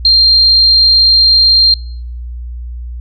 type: tone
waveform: sine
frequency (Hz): 4186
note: C8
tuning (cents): 0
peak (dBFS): -4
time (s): 0.05-1.74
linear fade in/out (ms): 2
effects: noise-tail reverb RT60 0.7 s tail -26 dB re dry + added 60 Hz sine -21 dBFS peak until 3 s